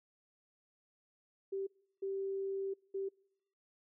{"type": "tone bursts at uneven times", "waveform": "sine", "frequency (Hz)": 389.6, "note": "G4", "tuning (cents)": -11, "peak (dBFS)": -35, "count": 3, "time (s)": [[1.52, 1.67], [2.02, 2.74], [2.94, 3.09]], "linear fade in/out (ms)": 10, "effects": ["noise-tail reverb RT60 0.9 s tail -26 dB re dry"]}